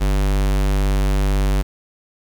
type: tone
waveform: square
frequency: 49 Hz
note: G1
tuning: in tune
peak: -16 dBFS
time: 0-1.63 s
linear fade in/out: 20 ms
effects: 7-bit